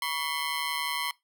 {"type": "ring-modulated tone", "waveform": "15% pulse", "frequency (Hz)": 1045, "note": "C6", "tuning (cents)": -2, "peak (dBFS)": -19, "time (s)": [0.02, 1.11], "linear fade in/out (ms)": 2, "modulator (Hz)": 75.5, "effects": ["noise-tail reverb RT60 0.2 s tail -23 dB re dry"]}